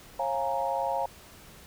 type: chord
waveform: sine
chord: Bb minor seventh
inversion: first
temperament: equal with one note detuned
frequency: 543 / 698.5 / 830.6 / 932.3 Hz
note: Db5 / F5 / Ab5 / Bb5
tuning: -36 / 0 / 0 / 0 cents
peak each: -32 dBFS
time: 0.19-1.06 s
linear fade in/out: 5 ms
effects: pink hiss -51 dBFS RMS until 1.66 s